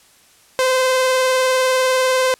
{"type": "tone with vibrato", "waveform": "sawtooth", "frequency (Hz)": 516, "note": "C5", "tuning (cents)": -24, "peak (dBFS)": -10, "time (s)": [0.59, 2.34], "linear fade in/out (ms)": 0, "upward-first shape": "sine", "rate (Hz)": 20, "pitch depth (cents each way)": 25, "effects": ["white hiss -51 dBFS RMS until 2.39 s", "low-pass 11000 Hz 12 dB/octave"]}